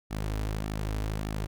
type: tone with flanger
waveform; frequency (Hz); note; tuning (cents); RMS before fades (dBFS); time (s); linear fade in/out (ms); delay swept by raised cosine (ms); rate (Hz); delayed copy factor
sawtooth; 52.6; G#1; +23; -32; 0.1-1.47; 20; 1.9 to 5.7; 1.7; -0.5
effects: none